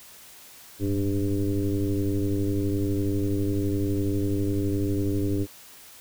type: tone with frequency modulation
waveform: sine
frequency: 196 Hz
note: G3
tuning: in tune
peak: -22 dBFS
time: 0.79-5.47 s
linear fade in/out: 50 ms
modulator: 101 Hz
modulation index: 2
effects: white hiss -48 dBFS RMS until 6 s